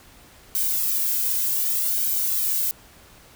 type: noise with flanger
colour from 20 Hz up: violet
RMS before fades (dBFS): -23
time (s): 0.55-2.71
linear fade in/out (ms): 0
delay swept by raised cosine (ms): 1.3 to 1.98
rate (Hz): 0.66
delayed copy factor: +0.75
effects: pink hiss -50 dBFS RMS until 3.35 s